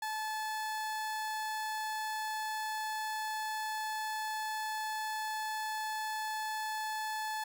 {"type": "tone", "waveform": "30% pulse", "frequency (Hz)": 866, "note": "A5", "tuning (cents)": -28, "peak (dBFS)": -32, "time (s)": [0.02, 7.44], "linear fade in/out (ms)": 5, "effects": []}